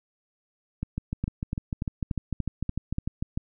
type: two click trains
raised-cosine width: 5 ms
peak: -16 / -15 dBFS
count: 18 / 7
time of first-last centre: 0.83-3.375 / 1.24-2.984 s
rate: 6.68 / 3.44 Hz
effects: none